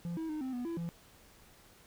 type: tone with pitch steps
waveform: triangle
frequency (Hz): 171.4 / 322.6 / 307 / 260.5 / 245 / 335.1 / 169.1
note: F3 / E4 / D#4 / C4 / B3 / E4 / E3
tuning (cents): -32 / -37 / -23 / -7 / -14 / +29 / +44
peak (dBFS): -33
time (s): 0.05-0.89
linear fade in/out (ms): 0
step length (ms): 120
effects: pink hiss -60 dBFS RMS until 1.86 s